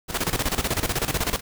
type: noise with tremolo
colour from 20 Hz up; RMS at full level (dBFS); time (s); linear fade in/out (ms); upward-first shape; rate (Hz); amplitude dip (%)
pink; -23; 0.08-1.41; 50; square; 16; 75
effects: none